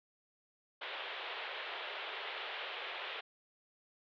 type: band-pass noise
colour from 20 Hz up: white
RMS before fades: -43 dBFS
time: 0.81-3.21 s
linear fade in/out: 10 ms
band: 390 to 3600 Hz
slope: 48 dB/octave
effects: none